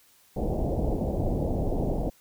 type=low-pass noise; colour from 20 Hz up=pink; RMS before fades=-27 dBFS; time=0.36-2.1 s; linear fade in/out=10 ms; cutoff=740 Hz; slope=48 dB/octave; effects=white hiss -60 dBFS RMS until 2.2 s